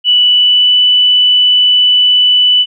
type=tone with pitch glide; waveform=sine; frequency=2960 to 2981 Hz; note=F#7 to F#7; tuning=0 to +12 cents; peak=-5 dBFS; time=0.04-2.66 s; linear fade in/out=50 ms; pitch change=+12 cents; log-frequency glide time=0.21-0.78 s; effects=none